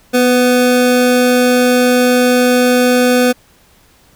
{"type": "tone pair together", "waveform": "square", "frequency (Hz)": [246.9, 499.8], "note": ["B3", "B4"], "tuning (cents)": [0, 21], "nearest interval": "octave", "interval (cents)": 1221, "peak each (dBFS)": -12, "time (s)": [0.13, 3.33], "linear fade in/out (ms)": 20, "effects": ["pink hiss -49 dBFS RMS until 4.15 s"]}